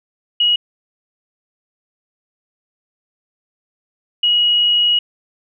sine tone pair in turn, 2902 / 2902 Hz, F#7 / F#7, -34 / -34 cents, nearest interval unison, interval 0 cents, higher neither, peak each -11 dBFS, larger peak neither, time 0.4-0.56 / 4.23-4.99 s, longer second, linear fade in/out 5 ms, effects none

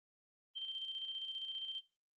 sine tone with tremolo, 3136 Hz, G7, in tune, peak -39 dBFS, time 0.55-1.81 s, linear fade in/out 20 ms, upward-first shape square, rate 15 Hz, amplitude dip 45%, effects noise-tail reverb RT60 0.3 s tail -18 dB re dry + Opus 24 kbps

